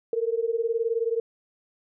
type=beating tone pair; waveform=sine; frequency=450 / 469 Hz; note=A4 / A#4; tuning=+39 / +11 cents; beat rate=19 Hz; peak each=-26 / -26 dBFS; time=0.13-1.2 s; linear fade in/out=2 ms; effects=none